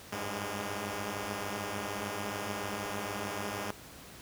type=tone cluster; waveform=5% pulse; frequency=97.4 / 104.1 / 204 Hz; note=G2 / G#2 / G#3; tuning=-11 / +5 / -31 cents; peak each=-30 / -28 / -27 dBFS; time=0.12-3.71 s; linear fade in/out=5 ms; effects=pink hiss -50 dBFS RMS until 4.21 s + high-pass 60 Hz 12 dB/octave